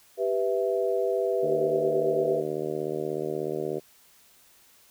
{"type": "chord", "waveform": "sine", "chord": "E minor", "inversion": "first", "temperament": "equal", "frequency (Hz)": [392, 493.9, 659.3], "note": ["G4", "B4", "E5"], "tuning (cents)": [0, 0, 0], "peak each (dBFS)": [-27, -27, -29], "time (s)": [0.17, 2.43], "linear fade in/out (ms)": 50}
{"type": "harmonic tone", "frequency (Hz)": 76.6, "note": "D#2", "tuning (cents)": -27, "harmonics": [2, 3, 4, 5, 6, 7, 8, 9], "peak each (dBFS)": [-39, -43, -37, -31, -34, -38, -38, -43], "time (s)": [1.42, 3.8], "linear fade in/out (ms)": 20}
{"effects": ["white hiss -58 dBFS RMS until 4.9 s"]}